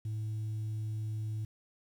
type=tone; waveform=sine; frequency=108.4 Hz; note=A2; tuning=25 cents flat; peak=-31 dBFS; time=0.05-1.45 s; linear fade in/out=5 ms; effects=tanh soft clip ceiling -32 dBFS + 10-bit